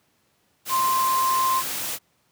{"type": "tone in noise", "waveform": "sine", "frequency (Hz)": 1046.5, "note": "C6", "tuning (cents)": 0, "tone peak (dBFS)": -19, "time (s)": [0.69, 1.63], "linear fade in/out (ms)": 50, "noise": "white", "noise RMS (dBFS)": -29, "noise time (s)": [0.65, 1.99], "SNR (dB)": 7, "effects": ["pink hiss -66 dBFS RMS until 2.31 s", "high-pass 100 Hz 12 dB/octave"]}